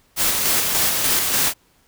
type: noise with tremolo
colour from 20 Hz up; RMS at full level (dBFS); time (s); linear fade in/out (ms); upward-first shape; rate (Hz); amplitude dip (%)
white; -18; 0.16-1.54; 50; square; 3.4; 30
effects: pink hiss -59 dBFS RMS until 1.87 s